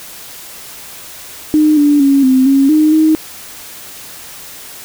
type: tone with pitch steps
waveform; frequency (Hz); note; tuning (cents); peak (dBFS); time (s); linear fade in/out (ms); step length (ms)
sine; 305.6 / 291.4 / 276.7 / 260.1 / 273.5 / 307.8 / 313.8; D#4 / D4 / C#4 / C4 / C#4 / D#4 / D#4; -31 / -13 / -3 / -10 / -23 / -19 / +15; -6; 1.54-3.15; 0; 230
effects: white hiss -32 dBFS RMS until 4.84 s